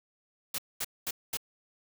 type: noise bursts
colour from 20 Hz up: white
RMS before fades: -33 dBFS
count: 4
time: 0.54-1.372 s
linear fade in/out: 5 ms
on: 43 ms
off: 220 ms
effects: none